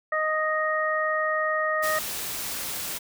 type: harmonic tone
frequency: 622.3 Hz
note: D#5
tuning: in tune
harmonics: 1 / 2 / 3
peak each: -27 / -27 / -27 dBFS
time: 0.12-1.99 s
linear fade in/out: 5 ms
type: noise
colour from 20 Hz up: white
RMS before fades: -32 dBFS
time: 1.82-2.99 s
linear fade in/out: 20 ms
effects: none